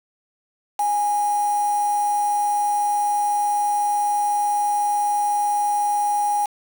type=tone with quantisation; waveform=sine; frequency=826 Hz; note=G#5; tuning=10 cents flat; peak=-18 dBFS; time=0.79-6.46 s; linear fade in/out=5 ms; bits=5; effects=none